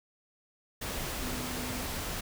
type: tone in noise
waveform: sine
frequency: 248.7 Hz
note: B3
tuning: 12 cents sharp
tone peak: -40 dBFS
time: 1.22-1.83 s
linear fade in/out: 10 ms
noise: pink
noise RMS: -36 dBFS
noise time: 0.81-2.21 s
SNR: -7 dB
effects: none